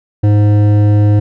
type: tone with hard clipping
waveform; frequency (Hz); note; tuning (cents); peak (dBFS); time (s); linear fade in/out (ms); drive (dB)
sine; 104; G#2; +3; -8; 0.23-1.2; 10; 11
effects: none